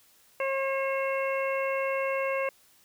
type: harmonic tone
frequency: 540 Hz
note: C#5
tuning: 45 cents flat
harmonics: 1 / 2 / 3 / 4 / 5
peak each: -28 / -34 / -39 / -35 / -37 dBFS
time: 0.4-2.49 s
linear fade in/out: 2 ms
effects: white hiss -61 dBFS RMS until 2.84 s